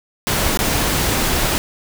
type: noise with dropouts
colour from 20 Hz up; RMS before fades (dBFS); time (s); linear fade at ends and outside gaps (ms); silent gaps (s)
pink; -18; 0.27-1.58; 0; 0.573-0.59
effects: none